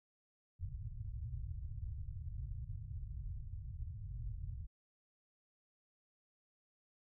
white low-pass noise, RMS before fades -44 dBFS, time 0.59-4.67 s, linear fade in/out 20 ms, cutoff 120 Hz, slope 48 dB/octave, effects none

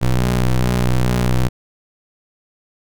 30% pulse ring-modulated tone, 61.74 Hz, B1, in tune, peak -8 dBFS, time 0.01-1.49 s, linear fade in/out 20 ms, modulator 62.9 Hz, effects none

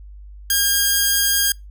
5% pulse tone, 1619 Hz, G#6, 45 cents flat, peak -4 dBFS, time 0.5-1.52 s, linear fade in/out 2 ms, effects noise-tail reverb RT60 0.2 s tail -26 dB re dry + added 50 Hz sine -36 dBFS peak until 1.7 s

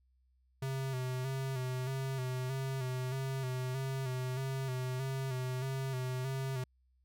square tone with vibrato, 130.81 Hz, C3, in tune, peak -35 dBFS, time 0.62-6.64 s, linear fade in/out 5 ms, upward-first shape square, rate 1.6 Hz, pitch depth 40 cents each way, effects added 63 Hz sine -68 dBFS peak until 7.04 s

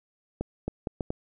accelerating click train, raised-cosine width 2 ms, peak -16 dBFS, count 5, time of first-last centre 0.41-1.104 s, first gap 270 ms, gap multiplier 0.71, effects none

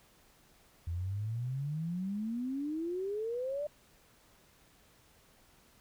sine exponential sweep, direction up, 82 to 603 Hz, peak -33 dBFS, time 0.87-3.67 s, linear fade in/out 5 ms, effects pink hiss -64 dBFS RMS until 5.8 s

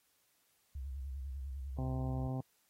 sine tone with vibrato, 67.3 Hz, C2, 49 cents sharp, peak -39 dBFS, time 0.75-2.28 s, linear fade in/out 5 ms, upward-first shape square, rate 10 Hz, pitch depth 87 cents each way
harmonic tone, 130.1 Hz, C3, 9 cents flat, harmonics 1 / 2 / 3 / 4 / 5 / 6 / 7 / 8, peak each -36 / -41 / -51 / -50 / -50 / -49 / -57 / -59 dBFS, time 1.78-2.41 s, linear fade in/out 5 ms
effects white hiss -74 dBFS RMS until 2.69 s + AAC 48 kbps

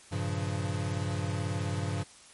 square chord, G half-diminished seventh, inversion none, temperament equal, 98 / 116.54 / 138.59 / 174.61 Hz, G2 / Bb2 / Db3 / F3, 0 / 0 / 0 / 0 cents, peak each -33 / -39 / -37 / -39 dBFS, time 0.11-2.04 s, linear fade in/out 20 ms, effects white hiss -54 dBFS RMS until 2.33 s + MP3 48 kbps

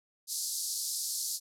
pink band-pass noise, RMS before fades -35 dBFS, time 0.27-1.4 s, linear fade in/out 50 ms, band 4400 to 13000 Hz, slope 48 dB/octave, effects none

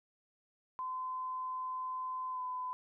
sine tone with pitch glide, 1025 to 1009.1 Hz, C6 to B5, -36 to +37 cents, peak -36 dBFS, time 0.79-2.73 s, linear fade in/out 0 ms, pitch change -27 cents, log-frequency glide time 2.31-2.41 s, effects none

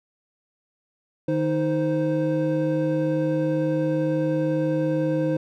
triangle tone cluster, 153.7 / 313.4 / 519 Hz, D#3 / D#4 / C5, -21 / +13 / -14 cents, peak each -24 / -22 / -23 dBFS, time 1.28-5.37 s, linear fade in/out 5 ms, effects none

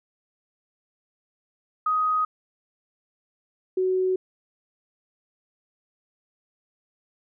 sine tone pair in turn, 1253 / 372.5 Hz, D#6 / F#4, +12 / +12 cents, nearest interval octave + major sixth, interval 2100 cents, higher first, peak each -20 dBFS, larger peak neither, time 1.86-2.25 / 3.77-4.16 s, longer neither, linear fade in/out 5 ms, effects none

